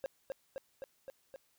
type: tone with echo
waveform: triangle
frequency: 538 Hz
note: C5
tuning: 48 cents sharp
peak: -32 dBFS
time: 0.04-0.06 s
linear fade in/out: 0 ms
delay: 260 ms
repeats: 5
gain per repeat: -2 dB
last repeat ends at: 1.36 s
effects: white hiss -73 dBFS RMS until 1.58 s